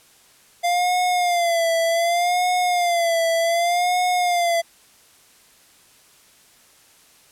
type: tone with vibrato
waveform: square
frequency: 693 Hz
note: F5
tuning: 14 cents flat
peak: -18 dBFS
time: 0.63-4.62 s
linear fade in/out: 20 ms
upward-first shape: sine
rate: 0.66 Hz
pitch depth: 78 cents each way
effects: white hiss -53 dBFS RMS until 7.31 s + low-pass 12000 Hz 12 dB/octave